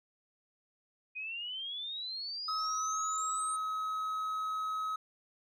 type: exponential sweep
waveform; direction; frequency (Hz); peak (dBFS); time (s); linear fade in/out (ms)
sine; up; 2477 to 8870; -37; 1.15-3.57; 20
type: tone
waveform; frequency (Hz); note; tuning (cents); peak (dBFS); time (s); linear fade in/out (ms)
triangle; 1277; D#6; +45; -31; 2.48-4.96; 5
effects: none